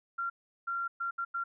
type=tone bursts at uneven times; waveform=sine; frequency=1378 Hz; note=F6; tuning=24 cents flat; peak=-31 dBFS; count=5; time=0.18-0.3 / 0.67-0.88 / 1-1.11 / 1.18-1.25 / 1.34-1.44 s; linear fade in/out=10 ms; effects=none